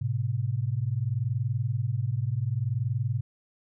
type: tone pair together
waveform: sine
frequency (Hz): 107.9 / 128.55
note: A2 / C3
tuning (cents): -33 / -30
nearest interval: minor third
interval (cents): 303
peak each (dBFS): -28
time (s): 0.01-3.21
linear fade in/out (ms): 10
effects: none